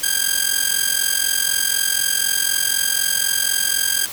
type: ring-modulated tone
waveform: 5% pulse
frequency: 1600 Hz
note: G6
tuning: 35 cents sharp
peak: -3 dBFS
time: 0.03-4.06 s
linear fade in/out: 2 ms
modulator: 22 Hz
effects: white hiss -31 dBFS RMS until 4.12 s